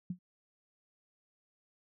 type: tone with exponential decay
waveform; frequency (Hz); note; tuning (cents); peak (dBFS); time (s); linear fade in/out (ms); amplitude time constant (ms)
sine; 180.2; F#3; -45; -31; 0.1-0.19; 5; 19
effects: none